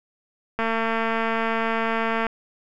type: click train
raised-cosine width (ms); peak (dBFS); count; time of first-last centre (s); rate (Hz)
0.5; -10; 380; 0.59-2.267; 226
effects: none